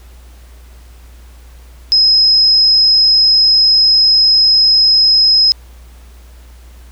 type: tone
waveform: sine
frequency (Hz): 5110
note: D#8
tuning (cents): +45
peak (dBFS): -6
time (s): 1.92-5.52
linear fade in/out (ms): 0
effects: added 60 Hz sine -35 dBFS peak until 6.91 s + pink hiss -47 dBFS RMS until 6.91 s